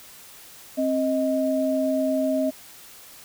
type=tone pair together; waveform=sine; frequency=265.1 / 627 Hz; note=C4 / D#5; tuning=+23 / +13 cents; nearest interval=octave + minor third; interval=1490 cents; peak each=-23 dBFS; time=0.77-2.51 s; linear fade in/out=20 ms; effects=white hiss -46 dBFS RMS until 3.24 s